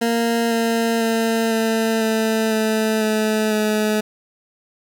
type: tone with pitch steps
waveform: 20% pulse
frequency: 231.9 / 229.2 / 226.6 / 224 / 221.4 / 218.9 / 216.4 / 213.9 Hz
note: A#3 / A#3 / A#3 / A3 / A3 / A3 / A3 / A3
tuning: -9 / -29 / -49 / +31 / +11 / -9 / -29 / -49 cents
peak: -12 dBFS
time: 0.01-4.01 s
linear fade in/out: 10 ms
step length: 500 ms
effects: none